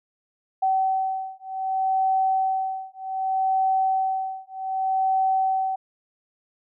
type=beating tone pair; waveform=sine; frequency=763 / 763.65 Hz; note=G5 / G5; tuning=-47 / -46 cents; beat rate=0.65 Hz; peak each=-24 dBFS; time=0.62-5.76 s; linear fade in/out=10 ms; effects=none